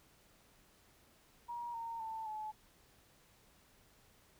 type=tone with pitch steps; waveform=sine; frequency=951 / 919.7 / 889.4 / 860.1 Hz; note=A#5 / A#5 / A5 / A5; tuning=+34 / -24 / +18 / -40 cents; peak=-40 dBFS; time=1.48-2.52 s; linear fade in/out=20 ms; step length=260 ms; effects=pink hiss -67 dBFS RMS until 4.39 s